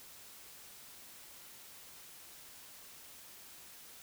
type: silence
effects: white hiss -54 dBFS RMS until 4.02 s

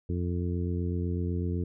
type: harmonic tone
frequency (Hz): 88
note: F2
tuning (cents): +14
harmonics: 1 / 2 / 3 / 4 / 5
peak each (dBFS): -29 / -34 / -37 / -38 / -41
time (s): 0.09-1.64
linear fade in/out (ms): 5
effects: none

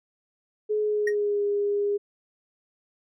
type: tone with pitch glide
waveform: sine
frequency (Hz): 424.5 to 407.9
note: G#4 to G#4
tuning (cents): +38 to -31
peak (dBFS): -22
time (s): 0.69-1.98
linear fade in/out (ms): 20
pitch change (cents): -69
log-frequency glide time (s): 0.8-1.43
type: tone with exponential decay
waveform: triangle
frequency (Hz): 1874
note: A#6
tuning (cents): +9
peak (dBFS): -21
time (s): 1.07-1.15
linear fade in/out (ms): 5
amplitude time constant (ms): 17
effects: none

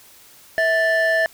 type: tone pair together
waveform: triangle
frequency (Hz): 651 / 1762.2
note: E5 / A6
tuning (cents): -22 / +2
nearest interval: octave + perfect fourth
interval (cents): 1724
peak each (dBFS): -15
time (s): 0.58-1.26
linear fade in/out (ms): 0
effects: tanh soft clip ceiling -11 dBFS + white hiss -48 dBFS RMS until 1.33 s

